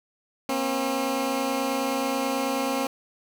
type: tone pair together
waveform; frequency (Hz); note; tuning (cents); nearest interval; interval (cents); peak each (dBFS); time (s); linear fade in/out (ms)
15% pulse; 240.1 / 269.4; B3 / C#4; -49 / -49; major second; 200; -24 / -19; 0.49-2.87; 2
effects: none